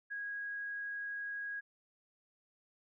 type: tone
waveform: sine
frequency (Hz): 1648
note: G#6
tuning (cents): -14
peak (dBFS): -38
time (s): 0.1-1.61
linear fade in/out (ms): 20
effects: none

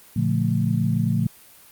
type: chord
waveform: sine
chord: Bb major seventh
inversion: none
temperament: equal with one note detuned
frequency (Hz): 116.54 / 143.81 / 174.61 / 220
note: Bb2 / D3 / F3 / A3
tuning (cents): 0 / -36 / 0 / 0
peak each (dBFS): -23 / -25 / -24 / -25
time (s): 0.16-1.27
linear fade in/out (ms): 5
effects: white hiss -49 dBFS RMS until 1.71 s + Opus 32 kbps

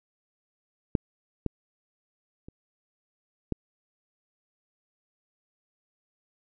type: clicks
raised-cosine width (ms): 3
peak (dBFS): -9 / -14 / -30 / -14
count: 4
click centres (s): 0.952 / 1.463 / 2.485 / 3.523
effects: none

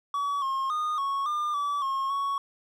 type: tone with pitch steps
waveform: triangle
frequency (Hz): 1136 / 1073 / 1227 / 1105 / 1203 / 1151 / 1080 / 1113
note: C#6 / C6 / D#6 / C#6 / D6 / D6 / C#6 / C#6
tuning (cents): +42 / +43 / -25 / -6 / +41 / -35 / -45 / +7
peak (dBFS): -24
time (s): 0.14-2.38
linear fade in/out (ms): 2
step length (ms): 280
effects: none

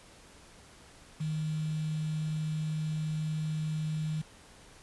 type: tone with quantisation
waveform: sine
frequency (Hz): 155.56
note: D#3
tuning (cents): 0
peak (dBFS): -30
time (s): 1.2-4.22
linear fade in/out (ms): 10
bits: 8
effects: pink hiss -55 dBFS RMS until 4.82 s + resampled to 24000 Hz

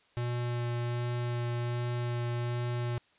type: tone with vibrato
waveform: square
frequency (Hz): 120.4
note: B2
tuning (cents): -44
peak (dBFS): -31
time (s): 0.17-2.98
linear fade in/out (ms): 0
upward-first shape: sine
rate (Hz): 1.3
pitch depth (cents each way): 9
effects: white hiss -66 dBFS RMS until 3.18 s + resampled to 8000 Hz

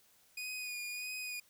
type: tone with vibrato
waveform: sawtooth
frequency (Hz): 2469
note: D#7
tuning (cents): -14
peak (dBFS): -36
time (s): 0.37-1.4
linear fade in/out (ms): 5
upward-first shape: sine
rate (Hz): 1.6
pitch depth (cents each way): 26
effects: white hiss -67 dBFS RMS until 1.49 s

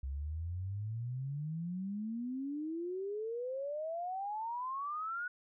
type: exponential sweep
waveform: sine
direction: up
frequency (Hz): 65.41 to 1480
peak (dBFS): -36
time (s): 0.03-5.28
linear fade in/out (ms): 5
effects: none

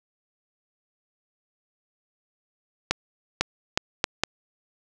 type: accelerating click train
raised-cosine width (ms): 0.2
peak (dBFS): -3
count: 5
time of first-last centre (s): 2.91-4.236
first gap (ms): 500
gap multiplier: 0.73
effects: none

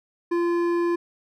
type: tone with hard clipping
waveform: sine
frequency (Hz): 344.2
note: F4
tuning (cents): -25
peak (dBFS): -22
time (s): 0.31-0.96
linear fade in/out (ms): 10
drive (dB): 10
effects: none

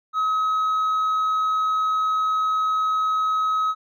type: tone with hard clipping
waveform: triangle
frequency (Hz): 1276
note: D#6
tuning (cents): +43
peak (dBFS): -18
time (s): 0.13-3.75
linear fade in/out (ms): 50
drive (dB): 1
effects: none

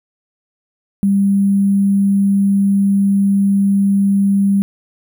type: tone with sample-and-hold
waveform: sine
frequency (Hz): 198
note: G3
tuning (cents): +18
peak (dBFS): -10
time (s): 1.03-4.62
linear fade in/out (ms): 0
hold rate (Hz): 11025
effects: none

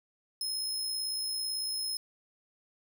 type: tone with amplitude modulation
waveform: sawtooth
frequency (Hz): 5160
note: E8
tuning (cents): -38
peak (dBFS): -28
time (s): 0.41-1.97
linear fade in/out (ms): 2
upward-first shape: sine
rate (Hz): 58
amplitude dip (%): 30
effects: none

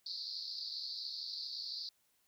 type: band-pass noise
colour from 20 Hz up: white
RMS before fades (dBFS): -43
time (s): 0.06-1.89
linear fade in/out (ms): 2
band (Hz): 4100 to 4900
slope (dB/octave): 96
effects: white hiss -75 dBFS RMS until 2.27 s

